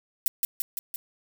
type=noise with echo; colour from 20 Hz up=violet; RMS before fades=-22 dBFS; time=0.26-0.28 s; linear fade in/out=0 ms; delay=170 ms; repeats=4; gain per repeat=-3 dB; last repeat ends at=0.96 s; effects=none